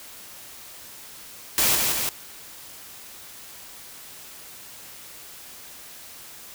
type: noise with echo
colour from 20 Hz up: white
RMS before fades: -20 dBFS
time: 1.58-1.75 s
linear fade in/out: 0 ms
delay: 170 ms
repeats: 2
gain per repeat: -3 dB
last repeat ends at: 2.09 s
effects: white hiss -43 dBFS RMS until 6.54 s